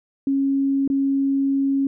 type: tone with dropouts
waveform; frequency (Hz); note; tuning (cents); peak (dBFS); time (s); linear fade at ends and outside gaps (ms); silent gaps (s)
sine; 274.1; C#4; -19; -17; 0.27-1.87; 2; 0.877-0.9
effects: none